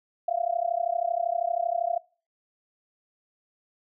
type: tone with amplitude modulation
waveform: sine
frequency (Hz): 688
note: F5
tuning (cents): -26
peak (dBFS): -20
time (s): 0.28-1.98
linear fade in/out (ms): 5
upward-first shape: sine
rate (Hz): 32.7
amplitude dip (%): 100
effects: noise-tail reverb RT60 0.4 s tail -24 dB re dry